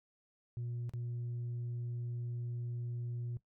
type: tone with dropouts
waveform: sine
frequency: 120 Hz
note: B2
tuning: 49 cents flat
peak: -35 dBFS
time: 0.57-3.37 s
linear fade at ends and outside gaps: 0 ms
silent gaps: 0.894-0.936 s
effects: noise-tail reverb RT60 0.1 s tail -18 dB re dry + tanh soft clip ceiling -35 dBFS